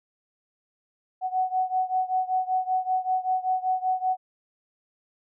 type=beating tone pair; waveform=sine; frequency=743 / 748.2 Hz; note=F#5 / F#5; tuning=+7 / +19 cents; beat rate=5.2 Hz; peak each=-25 / -27 dBFS; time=1.21-4.17 s; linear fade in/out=50 ms; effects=none